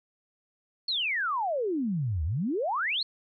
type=exponential two-way sweep; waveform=sine; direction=down then up; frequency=4435 to 72.5 to 4435 Hz; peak=-26 dBFS; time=0.88-3.03 s; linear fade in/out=5 ms; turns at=2.24 s; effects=none